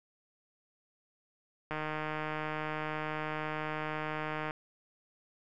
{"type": "click train", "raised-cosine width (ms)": 0.5, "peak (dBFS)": -21, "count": 432, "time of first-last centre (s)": [1.71, 4.509], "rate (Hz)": 154, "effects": []}